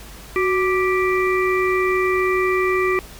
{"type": "harmonic tone with a mistuned harmonic", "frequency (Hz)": 392, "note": "G4", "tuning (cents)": 0, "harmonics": [1, 3, 5, 6], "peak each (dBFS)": [-18, -23, -25, -26], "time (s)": [0.36, 2.99], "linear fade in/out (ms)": 0, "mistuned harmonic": 1, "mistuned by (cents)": -96, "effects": ["added 50 Hz sine -41 dBFS peak until 3.19 s", "pink hiss -41 dBFS RMS until 3.19 s"]}